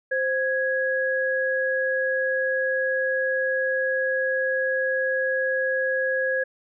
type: tone pair together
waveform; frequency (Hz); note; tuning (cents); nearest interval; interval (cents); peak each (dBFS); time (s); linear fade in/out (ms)
sine; 523.3 / 1661.4; C5 / G#6; 0 / 0; octave + minor sixth; 2000; -24; 0.11-6.44; 10
effects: none